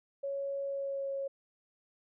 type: tone with pitch glide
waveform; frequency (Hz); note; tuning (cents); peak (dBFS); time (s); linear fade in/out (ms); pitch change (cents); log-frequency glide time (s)
sine; 555 to 548.6; C#5 to C#5; +2 to -18; -33; 0.23-1.28; 10; -20; 0.65-1.1
effects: none